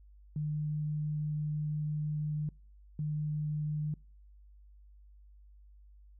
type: tone bursts at uneven times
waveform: sine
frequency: 151 Hz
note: D3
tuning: 48 cents sharp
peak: -31 dBFS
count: 2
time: 0.36-2.49 / 2.99-3.94 s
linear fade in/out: 2 ms
effects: noise-tail reverb RT60 0.4 s tail -25 dB re dry + added 50 Hz sine -54 dBFS peak until 6.19 s